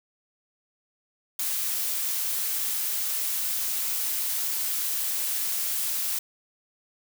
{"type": "noise", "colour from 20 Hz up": "blue", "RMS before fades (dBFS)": -28, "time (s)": [1.39, 6.19], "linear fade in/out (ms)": 5, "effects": []}